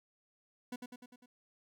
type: tone with echo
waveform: 40% pulse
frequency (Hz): 246.9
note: B3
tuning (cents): 0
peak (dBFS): -38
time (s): 0.72-0.76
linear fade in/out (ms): 5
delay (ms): 100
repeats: 5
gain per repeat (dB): -4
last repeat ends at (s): 1.26
effects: none